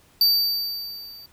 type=tone with level ramp; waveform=square; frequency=4630 Hz; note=D8; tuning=25 cents flat; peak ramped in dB=-14 to -42 dBFS; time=0.21-1.26 s; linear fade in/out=2 ms; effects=pink hiss -57 dBFS RMS until 1.32 s